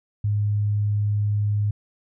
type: tone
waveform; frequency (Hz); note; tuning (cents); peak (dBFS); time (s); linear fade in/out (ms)
sine; 103.8; G#2; 0; -19; 0.24-1.71; 5
effects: none